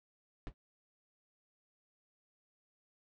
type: noise with exponential decay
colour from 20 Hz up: brown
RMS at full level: -37 dBFS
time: 0.47-0.54 s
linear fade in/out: 0 ms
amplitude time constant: 15 ms
effects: low-pass 4000 Hz 12 dB/octave